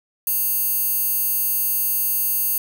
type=tone with high-pass filter; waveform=square; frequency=920 Hz; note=A#5; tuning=23 cents flat; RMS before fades=-21 dBFS; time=0.27-2.58 s; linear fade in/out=2 ms; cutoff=12000 Hz; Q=1.7; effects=none